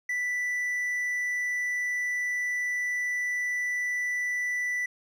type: tone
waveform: triangle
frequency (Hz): 1975.5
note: B6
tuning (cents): 0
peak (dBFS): -25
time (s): 0.09-4.86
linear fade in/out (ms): 5
effects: none